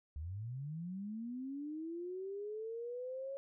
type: linear sweep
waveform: sine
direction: up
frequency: 69.9 to 553 Hz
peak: -40 dBFS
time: 0.16-3.37 s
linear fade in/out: 0 ms
effects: none